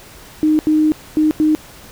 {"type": "tone bursts at uneven times", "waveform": "sine", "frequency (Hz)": 308.4, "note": "D#4", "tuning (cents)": -15, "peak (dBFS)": -10, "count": 4, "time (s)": [[0.43, 0.59], [0.67, 0.92], [1.17, 1.31], [1.4, 1.55]], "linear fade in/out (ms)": 0, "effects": ["pink hiss -40 dBFS RMS until 1.91 s"]}